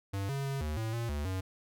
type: tone with pitch steps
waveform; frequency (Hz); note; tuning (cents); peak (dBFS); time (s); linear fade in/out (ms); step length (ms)
square; 98.4 / 138.1 / 137.2 / 75.9 / 111.4 / 116.8 / 73.2 / 93.9; G2 / C#3 / C#3 / D#2 / A2 / A#2 / D2 / F#2; +7 / -6 / -17 / -42 / +22 / +4 / -5 / +26; -33; 0.13-1.41; 10; 160
effects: none